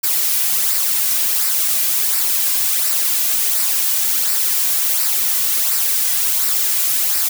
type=noise with flanger; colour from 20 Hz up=blue; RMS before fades=-17 dBFS; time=0.03-7.29 s; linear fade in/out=10 ms; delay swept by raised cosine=0.3 to 2.3 ms; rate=1.4 Hz; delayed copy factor=-0.5; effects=none